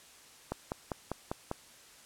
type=click train; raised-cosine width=1 ms; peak=-19 dBFS; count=6; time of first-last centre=0.52-1.514 s; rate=5.03 Hz; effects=white hiss -56 dBFS RMS until 2.05 s + low-pass 10000 Hz 12 dB/octave